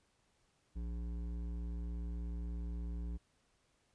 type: tone with hard clipping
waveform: sine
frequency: 58.27 Hz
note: A#1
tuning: in tune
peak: -40 dBFS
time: 0.75-3.18 s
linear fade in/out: 20 ms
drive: 11 dB
effects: pink hiss -75 dBFS RMS until 3.94 s + resampled to 22050 Hz